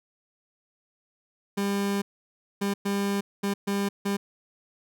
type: tone bursts at uneven times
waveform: 30% pulse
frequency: 200 Hz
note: G3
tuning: 35 cents sharp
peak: -22 dBFS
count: 6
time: 1.57-2.02 / 2.61-2.74 / 2.85-3.21 / 3.43-3.54 / 3.67-3.89 / 4.05-4.17 s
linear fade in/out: 10 ms
effects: none